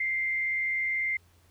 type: tone with frequency modulation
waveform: sine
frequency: 2093 Hz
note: C7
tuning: in tune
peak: -26 dBFS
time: 0-1.17 s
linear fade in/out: 5 ms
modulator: 98.4 Hz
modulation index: 0.45
effects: added 87 Hz sine -60 dBFS peak until 1.5 s + pink hiss -65 dBFS RMS until 1.5 s